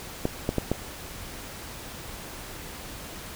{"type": "clicks", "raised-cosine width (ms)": 2, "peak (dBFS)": -10, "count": 4, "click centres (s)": [0.254, 0.491, 0.583, 0.716], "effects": ["pink hiss -40 dBFS RMS until 3.35 s"]}